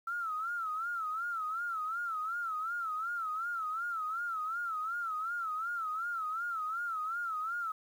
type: tone with vibrato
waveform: sine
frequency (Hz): 1331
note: E6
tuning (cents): +16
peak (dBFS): -33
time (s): 0.07-7.72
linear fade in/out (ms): 5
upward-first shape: sine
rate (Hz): 2.7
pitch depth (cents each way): 120
effects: 10-bit